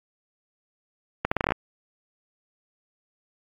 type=accelerating click train; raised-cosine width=0.5 ms; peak=-7 dBFS; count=9; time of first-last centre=1.25-1.52 s; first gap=65 ms; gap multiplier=0.8; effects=AAC 64 kbps